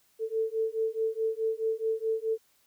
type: beating tone pair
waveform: sine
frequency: 442.3 / 447 Hz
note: A4 / A4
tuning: +9 / +27 cents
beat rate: 4.7 Hz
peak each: -30 dBFS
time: 0.19-2.38 s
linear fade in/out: 50 ms
effects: white hiss -67 dBFS RMS until 2.66 s